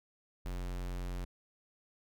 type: tone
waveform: square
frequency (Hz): 44.97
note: F#1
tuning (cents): -49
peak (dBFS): -37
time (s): 0.45-1.25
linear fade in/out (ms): 10
effects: none